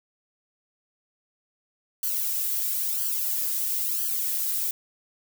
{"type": "noise with flanger", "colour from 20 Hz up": "violet", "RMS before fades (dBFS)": -27, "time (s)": [2.03, 4.71], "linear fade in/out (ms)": 2, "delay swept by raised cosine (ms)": [0.65, 2.45], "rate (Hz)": 1, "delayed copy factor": 0.95, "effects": []}